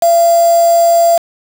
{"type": "tone with quantisation", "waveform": "sine", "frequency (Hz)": 678, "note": "E5", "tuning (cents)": 49, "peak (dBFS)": -6, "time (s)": [0.02, 1.18], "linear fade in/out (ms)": 5, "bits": 3, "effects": []}